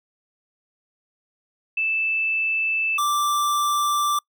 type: tone pair in turn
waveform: sine / square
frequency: 2637 / 1174.6 Hz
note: E7 / D6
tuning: 0 / 0 cents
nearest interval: octave + major second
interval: 1400 cents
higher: first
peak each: -20 dBFS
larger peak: neither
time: 1.77-2.98 / 2.98-4.19 s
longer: neither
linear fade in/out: 5 ms
effects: noise-tail reverb RT60 0.1 s tail -26 dB re dry